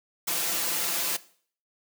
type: noise with comb filter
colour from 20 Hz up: white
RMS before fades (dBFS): -28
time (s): 0.27-1.17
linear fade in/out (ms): 10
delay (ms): 5.9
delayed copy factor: +0.95
effects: noise-tail reverb RT60 0.5 s tail -18 dB re dry + high-pass 200 Hz 12 dB/octave